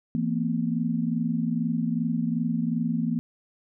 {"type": "tone cluster", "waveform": "sine", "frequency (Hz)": [166.6, 229.7, 252.2], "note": ["E3", "A#3", "B3"], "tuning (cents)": [19, -25, 36], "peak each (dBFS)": [-28, -26, -30], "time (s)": [0.15, 3.19], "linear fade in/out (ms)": 0, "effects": []}